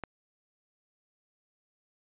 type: click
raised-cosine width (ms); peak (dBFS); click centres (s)
0.5; -21; 0.037
effects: resampled to 8000 Hz